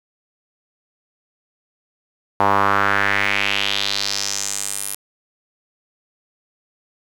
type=tone with band-pass filter sweep; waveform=sawtooth; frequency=100 Hz; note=G2; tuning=35 cents sharp; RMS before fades=-20 dBFS; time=2.4-4.95 s; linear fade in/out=0 ms; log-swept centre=920 to 11000 Hz; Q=3; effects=7-bit